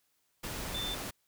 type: tone in noise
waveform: sine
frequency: 3546 Hz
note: A7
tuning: 13 cents sharp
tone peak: -35 dBFS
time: 0.74-0.95 s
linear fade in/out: 10 ms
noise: pink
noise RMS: -39 dBFS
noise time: 0.43-1.11 s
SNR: +1 dB
effects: white hiss -75 dBFS RMS until 1.27 s